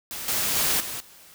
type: noise with level steps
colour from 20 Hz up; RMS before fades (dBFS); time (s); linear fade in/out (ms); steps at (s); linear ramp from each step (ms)
white; -34 / -25 / -23 / -33 / -50; 0.11-1.34; 0; 0.28 / 0.55 / 0.8 / 1; 5
effects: none